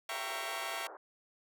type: chord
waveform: 15% pulse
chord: E diminished seventh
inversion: none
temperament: equal with one note detuned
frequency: 671.6 / 784 / 932.3 / 1108.7 Hz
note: E5 / G5 / Bb5 / Db6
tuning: +32 / 0 / 0 / 0 cents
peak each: -35 / -37 / -37 / -36 dBFS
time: 0.09-0.87 s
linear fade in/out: 2 ms
type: band-pass noise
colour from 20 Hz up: pink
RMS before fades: -49 dBFS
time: 0.11-0.97 s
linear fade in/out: 2 ms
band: 370 to 1500 Hz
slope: 48 dB/octave
effects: none